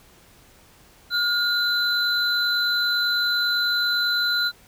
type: tone pair together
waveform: triangle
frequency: 1423 / 4025 Hz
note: F6 / B7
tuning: +32 / +32 cents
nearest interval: octave + tritone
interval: 1800 cents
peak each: -21 dBFS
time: 1.1-4.52 s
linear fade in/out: 50 ms
effects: pink hiss -53 dBFS RMS until 4.67 s